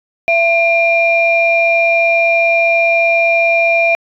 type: tone pair together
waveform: sine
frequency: 672 / 2395 Hz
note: E5 / D7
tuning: +33 / +33 cents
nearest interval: octave + minor seventh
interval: 2200 cents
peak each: -11 dBFS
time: 0.28-3.95 s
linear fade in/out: 0 ms
effects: tanh soft clip ceiling -2 dBFS